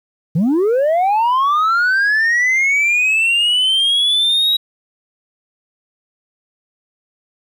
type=linear sweep; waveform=sine; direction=up; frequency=145.6 to 3855 Hz; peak=-9 dBFS; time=0.35-4.57 s; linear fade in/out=10 ms; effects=tanh soft clip ceiling -11 dBFS + 8-bit